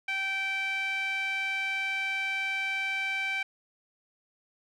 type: tone with band-pass filter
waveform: sawtooth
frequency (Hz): 777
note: G5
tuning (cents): -16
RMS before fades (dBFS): -31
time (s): 0.08-3.43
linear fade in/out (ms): 5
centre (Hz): 2200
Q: 4.5
effects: none